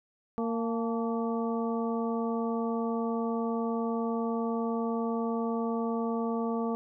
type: harmonic tone with a mistuned harmonic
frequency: 230 Hz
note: A#3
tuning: 23 cents flat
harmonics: 1 / 2 / 3 / 4 / 5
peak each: -30 / -33 / -38 / -40 / -40 dBFS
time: 0.38-6.75 s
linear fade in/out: 0 ms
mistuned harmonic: 4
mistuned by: -67 cents
effects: none